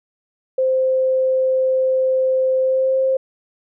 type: tone with pitch glide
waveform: sine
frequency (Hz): 521 to 528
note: C5 to C5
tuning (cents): -7 to +16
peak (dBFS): -14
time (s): 0.58-3.17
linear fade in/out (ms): 5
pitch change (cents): +23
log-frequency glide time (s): 2.61-2.98
effects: none